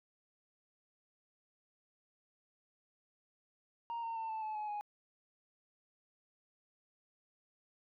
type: tone with pitch steps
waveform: sine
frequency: 932.3 / 914.7 / 897.4 / 880.5 / 863.9 / 847.5 / 831.5 Hz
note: A#5 / A#5 / A5 / A5 / A5 / G#5 / G#5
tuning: 0 / -33 / +34 / +1 / -32 / +35 / +2 cents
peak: -35 dBFS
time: 3.9-4.81 s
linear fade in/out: 0 ms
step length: 130 ms
effects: tanh soft clip ceiling -36 dBFS